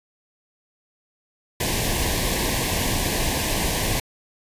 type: band-stop noise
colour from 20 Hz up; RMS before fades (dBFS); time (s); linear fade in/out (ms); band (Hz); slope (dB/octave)
pink; -23; 1.6-4; 5; 1100 to 1600; 96
effects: resampled to 32000 Hz